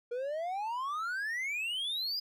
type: exponential sweep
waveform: triangle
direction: up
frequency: 470 to 5000 Hz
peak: -31 dBFS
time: 0.11-2.2 s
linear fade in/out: 10 ms
effects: none